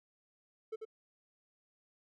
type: tone with echo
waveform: triangle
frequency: 440 Hz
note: A4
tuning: in tune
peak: -35 dBFS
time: 0.72-0.76 s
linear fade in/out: 10 ms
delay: 92 ms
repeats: 1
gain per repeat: -4 dB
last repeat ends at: 0.852 s
effects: none